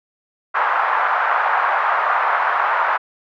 white band-pass noise, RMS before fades -18 dBFS, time 0.54-2.98 s, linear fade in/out 20 ms, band 770 to 1400 Hz, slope 24 dB/octave, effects none

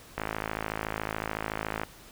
click train, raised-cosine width 0.5 ms, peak -15 dBFS, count 90, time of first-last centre 0.18-1.834 s, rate 53.8 Hz, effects pink hiss -51 dBFS RMS until 2.11 s

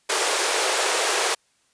pink high-pass noise, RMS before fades -22 dBFS, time 0.09-1.35 s, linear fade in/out 10 ms, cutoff 380 Hz, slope 48 dB/octave, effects white hiss -65 dBFS RMS until 1.73 s + resampled to 22050 Hz

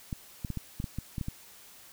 clicks, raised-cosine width 5 ms, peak -21 dBFS, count 10, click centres 0.128 / 0.448 / 0.503 / 0.573 / 0.801 / 0.842 / 0.986 / 1.182 / 1.212 / 1.284 s, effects white hiss -53 dBFS RMS until 1.92 s

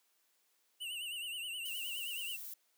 square tone with vibrato, 2851 Hz, F7, 35 cents sharp, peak -40 dBFS, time 0.8-2.37 s, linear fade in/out 20 ms, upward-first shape triangle, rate 9.5 Hz, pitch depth 120 cents each way
violet noise, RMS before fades -46 dBFS, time 1.65-2.54 s, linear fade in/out 5 ms
effects white hiss -75 dBFS RMS until 2.77 s + high-pass 300 Hz 12 dB/octave

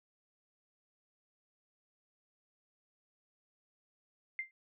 sine tone with exponential decay, 2093 Hz, C7, in tune, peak -31 dBFS, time 4.39-4.51 s, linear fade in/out 1 ms, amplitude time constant 26 ms, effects none

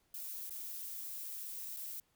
violet noise with dropouts, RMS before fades -44 dBFS, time 0.14-2 s, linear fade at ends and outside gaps 2 ms, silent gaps 0.496-0.506 / 1.764-1.769 s, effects pink hiss -75 dBFS RMS until 2.15 s

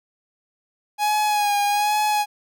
45% pulse tone with vibrato, 830.6 Hz, G#5, in tune, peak -18 dBFS, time 0.98-2.26 s, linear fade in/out 50 ms, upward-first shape sine, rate 1.2 Hz, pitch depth 33 cents each way, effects none

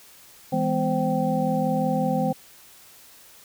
sine tone cluster, 163.7 / 204.6 / 249.9 / 522 / 775 Hz, E3 / G#3 / B3 / C5 / G5, -12 / -26 / +21 / -4 / -20 cents, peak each -27 dBFS, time 0.52-2.33 s, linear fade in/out 10 ms, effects white hiss -50 dBFS RMS until 3.44 s

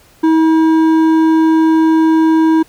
sine tone with hard clipping, 320.5 Hz, E4, 49 cents flat, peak -9 dBFS, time 0.23-2.63 s, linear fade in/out 10 ms, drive 8 dB, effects pink hiss -47 dBFS RMS until 2.68 s

